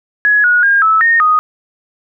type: tone with pitch steps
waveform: sine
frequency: 1681 / 1453 / 1616 / 1305 / 1844 / 1245 Hz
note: G#6 / F#6 / G#6 / E6 / A#6 / D#6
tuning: +20 / -32 / -48 / -18 / -19 / +1 cents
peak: -7 dBFS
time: 0.25-1.39 s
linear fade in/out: 0 ms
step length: 190 ms
effects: none